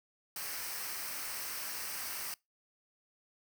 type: noise with comb filter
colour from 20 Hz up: white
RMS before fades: -40 dBFS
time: 0.36-2.34 s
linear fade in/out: 2 ms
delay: 0.28 ms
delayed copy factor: -0.55
effects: noise-tail reverb RT60 0.2 s tail -24 dB re dry